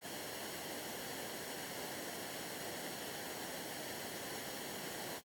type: noise with comb filter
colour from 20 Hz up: pink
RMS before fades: -45 dBFS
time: 0.01-5.22 s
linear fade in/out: 50 ms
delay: 0.81 ms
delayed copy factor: -0.5
effects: high-pass 150 Hz 12 dB/octave + AAC 64 kbps